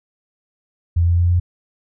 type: tone with pitch steps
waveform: sine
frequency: 85.2 / 86.14 / 87.09 / 88.05 Hz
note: F2 / F2 / F2 / F2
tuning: -42 / -23 / -4 / +15 cents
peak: -12 dBFS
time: 0.96-1.4 s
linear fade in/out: 10 ms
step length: 110 ms
effects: none